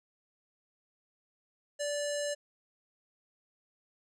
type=tone with low-pass filter; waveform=square; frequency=582 Hz; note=D5; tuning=16 cents flat; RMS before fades=-34 dBFS; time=1.79-2.35 s; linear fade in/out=20 ms; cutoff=7700 Hz; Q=3.7; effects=none